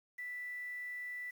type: tone with quantisation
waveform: sine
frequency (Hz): 1975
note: B6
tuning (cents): 0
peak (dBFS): -40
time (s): 0.18-1.31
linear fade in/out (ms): 10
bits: 10
effects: none